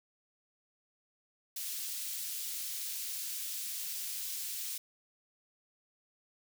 white high-pass noise, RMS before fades -39 dBFS, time 1.56-4.78 s, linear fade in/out 5 ms, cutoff 3300 Hz, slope 12 dB/octave, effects none

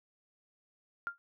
sine tone with exponential decay, 1396.9 Hz, F6, in tune, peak -29 dBFS, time 1.07-1.18 s, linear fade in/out 0 ms, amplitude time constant 22 ms, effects none

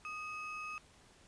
triangle ring-modulated tone, 1903 Hz, A#6, 35 cents sharp, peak -36 dBFS, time 0.05-0.78 s, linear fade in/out 0 ms, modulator 668 Hz, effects pink hiss -63 dBFS RMS until 1.27 s + resampled to 22050 Hz

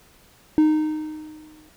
triangle tone with exponential decay, 308.6 Hz, D#4, 14 cents flat, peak -9 dBFS, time 0.58-1.69 s, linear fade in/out 0 ms, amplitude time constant 240 ms, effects tanh soft clip ceiling -5 dBFS + pink hiss -54 dBFS RMS until 1.76 s

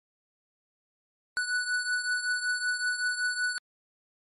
square beating tone pair, 1480 / 1485.3 Hz, F#6 / F#6, 0 / +6 cents, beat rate 5.3 Hz, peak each -29 / -34 dBFS, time 1.37-3.58 s, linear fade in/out 0 ms, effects MP3 48 kbps

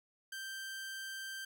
sawtooth tone, 1568 Hz, G6, in tune, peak -38 dBFS, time 0.32-1.45 s, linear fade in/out 5 ms, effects none

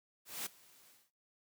white noise with ADSR envelope, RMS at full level -39 dBFS, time 0.25-1.11 s, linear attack 210 ms, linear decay 11 ms, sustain -24 dB, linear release 210 ms, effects noise-tail reverb RT60 0.2 s tail -17 dB re dry + high-pass 100 Hz 12 dB/octave

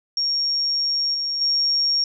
sine tone with level steps, 5550 Hz, F8, 12 cents flat, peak -19 / -22 / -17 dBFS, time 0.17-2.04 s, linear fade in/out 2 ms, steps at 1.14 / 1.41 s, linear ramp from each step 5 ms, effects none

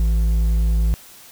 triangle tone with hard clipping, 55 Hz, A1, in tune, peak -16 dBFS, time 0-0.94 s, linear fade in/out 0 ms, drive 9 dB, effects white hiss -44 dBFS RMS until 1.31 s

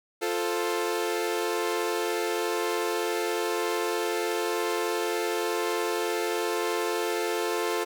sawtooth chord, F major, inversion none, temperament equal, 349.2 / 440 / 523.3 Hz, F4 / A4 / C5, 0 / 0 / 0 cents, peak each -26 / -25 / -31 dBFS, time 0.21-7.85 s, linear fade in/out 20 ms, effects none

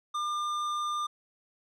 triangle tone with tanh clipping, 1201 Hz, D6, 38 cents sharp, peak -31 dBFS, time 0.14-1.07 s, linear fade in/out 10 ms, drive 16 dB, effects none

